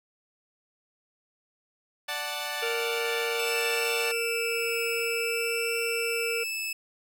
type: chord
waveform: 10% pulse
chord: D major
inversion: none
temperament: equal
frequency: 587.3 / 740 / 880 Hz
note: D5 / F#5 / A5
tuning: 0 / 0 / 0 cents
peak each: -27 dBFS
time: 2.08-4.12 s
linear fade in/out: 10 ms
type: harmonic tone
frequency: 464.6 Hz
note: A#4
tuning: 6 cents flat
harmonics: 1 / 3 / 5 / 6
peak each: -30 / -38 / -35 / -38 dBFS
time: 2.62-6.44 s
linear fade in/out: 10 ms
type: tone with vibrato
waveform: sawtooth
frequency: 2637 Hz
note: E7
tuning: in tune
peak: -27 dBFS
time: 3.39-6.73 s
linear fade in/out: 5 ms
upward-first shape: triangle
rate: 0.52 Hz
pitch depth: 19 cents each way
effects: none